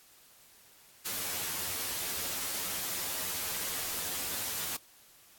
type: noise with comb filter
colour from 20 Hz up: white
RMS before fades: -35 dBFS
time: 1.05-4.77 s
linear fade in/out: 10 ms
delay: 11 ms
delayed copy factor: +0.75
effects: white hiss -59 dBFS RMS until 5.38 s + AAC 64 kbps